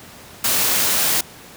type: noise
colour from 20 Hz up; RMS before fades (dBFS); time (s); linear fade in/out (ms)
white; -18; 0.44-1.21; 5
effects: pink hiss -41 dBFS RMS until 1.56 s + high-pass 80 Hz 12 dB/octave